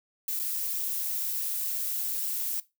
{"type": "noise with dropouts", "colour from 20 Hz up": "violet", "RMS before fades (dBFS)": -31, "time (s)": [0.28, 2.6], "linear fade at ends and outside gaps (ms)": 2, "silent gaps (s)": [0.392, 0.396], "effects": ["noise-tail reverb RT60 0.2 s tail -17 dB re dry"]}